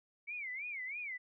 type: tone with vibrato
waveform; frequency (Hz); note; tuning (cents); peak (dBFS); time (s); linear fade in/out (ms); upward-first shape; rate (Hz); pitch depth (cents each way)
sine; 2217; C#7; 0; -39; 0.27-1.18; 20; sine; 3.1; 190
effects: none